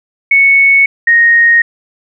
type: tone pair in turn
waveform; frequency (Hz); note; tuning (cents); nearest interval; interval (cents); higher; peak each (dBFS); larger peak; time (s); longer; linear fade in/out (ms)
sine; 2213 / 1864.7; C#7 / A#6; -3 / 0; minor third; 297; first; -4; neither; 0.31-0.86 / 1.07-1.62; neither; 5
effects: none